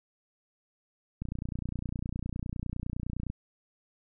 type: click train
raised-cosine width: 5 ms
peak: -22 dBFS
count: 63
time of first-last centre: 1.22-3.301 s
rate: 29.8 Hz
effects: none